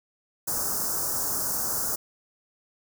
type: band-stop noise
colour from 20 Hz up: white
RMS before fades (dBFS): -28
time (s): 0.47-1.96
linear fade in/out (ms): 10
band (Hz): 1500 to 5200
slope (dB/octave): 48
effects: none